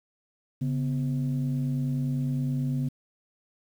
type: tone pair together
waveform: sine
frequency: 140 / 249.5 Hz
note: C#3 / B3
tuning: +18 / +18 cents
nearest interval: minor seventh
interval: 1000 cents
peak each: -25 / -29 dBFS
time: 0.61-2.89 s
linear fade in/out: 10 ms
effects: tanh soft clip ceiling -20 dBFS + 9-bit